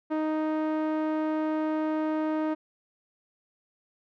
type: tone with low-pass filter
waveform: sawtooth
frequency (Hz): 311.1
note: D#4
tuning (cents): 0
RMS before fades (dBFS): -28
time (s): 0.1-2.55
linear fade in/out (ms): 20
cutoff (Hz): 1200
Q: 0.74
effects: none